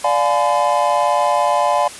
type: chord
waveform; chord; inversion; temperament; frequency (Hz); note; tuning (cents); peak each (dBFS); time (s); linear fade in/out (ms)
triangle; D diminished seventh; none; just; 587.3 / 704.8 / 845.8 / 1014.9; D5 / F5 / Ab5 / Cb6; 0 / +16 / +31 / +47; -17; 0.04-1.88; 5
effects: white hiss -34 dBFS RMS until 1.99 s + resampled to 24000 Hz